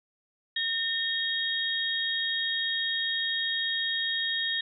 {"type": "tone cluster", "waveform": "sine", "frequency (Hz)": [1822, 3269, 3755], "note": ["A#6", "G#7", "A#7"], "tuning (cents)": [-40, -28, 12], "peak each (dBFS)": -31, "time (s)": [0.56, 4.61], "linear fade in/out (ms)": 5, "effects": []}